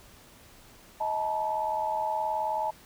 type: tone cluster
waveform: sine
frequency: 632 / 870 / 949 Hz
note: D#5 / A5 / A#5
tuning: +27 / -20 / +31 cents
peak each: -33 / -28 / -36 dBFS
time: 1-2.71 s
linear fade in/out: 10 ms
effects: pink hiss -54 dBFS RMS until 2.85 s